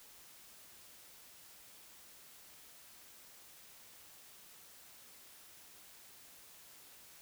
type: silence
effects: white hiss -58 dBFS RMS until 7.21 s